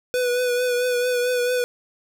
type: tone with vibrato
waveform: square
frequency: 493.9 Hz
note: B4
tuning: in tune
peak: -20 dBFS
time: 0.14-1.64 s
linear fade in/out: 0 ms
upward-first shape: triangle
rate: 4.5 Hz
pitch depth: 34 cents each way
effects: none